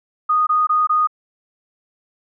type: tone bursts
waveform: sine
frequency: 1237 Hz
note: D#6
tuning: 10 cents flat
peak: -13 dBFS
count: 4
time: 0.29-1.073 s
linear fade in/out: 10 ms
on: 180 ms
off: 21 ms
effects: none